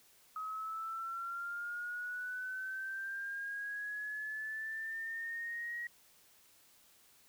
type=linear sweep; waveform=sine; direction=up; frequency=1266 to 1904 Hz; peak=-38 dBFS; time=0.36-5.87 s; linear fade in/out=2 ms; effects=white hiss -65 dBFS RMS until 7.28 s